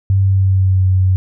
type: tone with pitch glide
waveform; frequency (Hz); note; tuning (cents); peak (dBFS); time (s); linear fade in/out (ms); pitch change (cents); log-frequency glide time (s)
sine; 97 to 93.48; G2 to F#2; -18 to +18; -9; 0.1-1.16; 0; -64; 0.2-0.87
effects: none